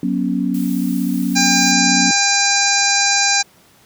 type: chord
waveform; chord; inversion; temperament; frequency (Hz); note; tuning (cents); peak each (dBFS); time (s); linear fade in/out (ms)
sine; F# suspended fourth; none; equal with one note detuned; 185 / 240.7 / 277.2; F#3 / B3 / C#4; 0 / -44 / 0; -20; 0.03-2.11; 2
type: noise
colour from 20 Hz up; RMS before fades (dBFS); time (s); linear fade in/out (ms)
blue; -35; 0.54-1.72; 5
type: harmonic tone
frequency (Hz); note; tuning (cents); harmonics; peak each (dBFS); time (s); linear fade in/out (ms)
801; G5; +37; 1 / 2 / 3 / 5 / 6 / 7 / 8 / 9; -21 / -21 / -21 / -21 / -21 / -21 / -21 / -21; 1.35-3.43; 20
effects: pink hiss -50 dBFS RMS until 3.85 s + high-pass 100 Hz 12 dB/octave